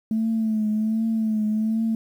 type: tone with vibrato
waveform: sine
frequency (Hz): 219.1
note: A3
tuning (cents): -7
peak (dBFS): -19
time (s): 0.11-1.95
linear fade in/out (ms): 2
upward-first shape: triangle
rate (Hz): 1.3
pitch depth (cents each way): 54
effects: tanh soft clip ceiling -15 dBFS + 9-bit